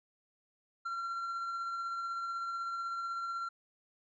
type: tone with tremolo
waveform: triangle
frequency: 1368 Hz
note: F6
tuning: 36 cents flat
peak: -32 dBFS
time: 0.85-3.49 s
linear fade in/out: 10 ms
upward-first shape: triangle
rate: 16 Hz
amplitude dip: 30%
effects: resampled to 16000 Hz